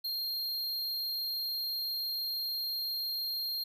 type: tone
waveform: square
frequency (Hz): 4211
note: C8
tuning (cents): +10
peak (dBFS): -33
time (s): 0.04-3.64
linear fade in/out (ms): 10
effects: none